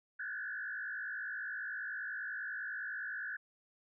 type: tone with frequency modulation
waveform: sine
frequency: 1600 Hz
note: G6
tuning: 35 cents sharp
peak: -38 dBFS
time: 0.19-3.37 s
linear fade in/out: 10 ms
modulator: 54.9 Hz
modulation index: 2.5
effects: none